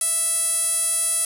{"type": "tone with band-pass filter", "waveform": "sawtooth", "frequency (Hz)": 659.3, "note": "E5", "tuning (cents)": 0, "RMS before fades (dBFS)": -22, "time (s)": [0.01, 1.25], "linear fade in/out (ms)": 2, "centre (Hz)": 9900, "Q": 8, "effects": []}